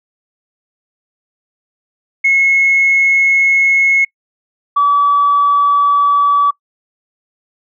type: tone pair in turn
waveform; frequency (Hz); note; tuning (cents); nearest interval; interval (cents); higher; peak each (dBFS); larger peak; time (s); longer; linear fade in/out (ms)
sine; 2177 / 1146.9; C#7 / D6; -32 / -41; major seventh; 1109; first; -7; neither; 2.24-4.05 / 4.76-6.51; first; 10
effects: noise-tail reverb RT60 0.1 s tail -25 dB re dry + tanh soft clip ceiling -3 dBFS